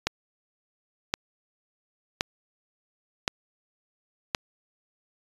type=click train; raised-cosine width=0.2 ms; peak=-6 dBFS; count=5; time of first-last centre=0.07-4.348 s; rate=0.935 Hz; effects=resampled to 24000 Hz